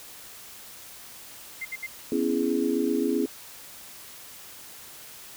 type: tone bursts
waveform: sine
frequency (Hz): 2093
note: C7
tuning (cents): 0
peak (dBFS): -30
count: 3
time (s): 1.61-1.867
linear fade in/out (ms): 10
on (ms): 43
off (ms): 64
type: chord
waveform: sine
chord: C# minor seventh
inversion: third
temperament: just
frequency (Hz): 249.5 / 277.2 / 332.6 / 415.8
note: B3 / C#4 / E4 / G#4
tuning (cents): +18 / 0 / +16 / +2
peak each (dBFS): -28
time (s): 2.12-3.26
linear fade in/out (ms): 2
effects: white hiss -45 dBFS RMS until 5.36 s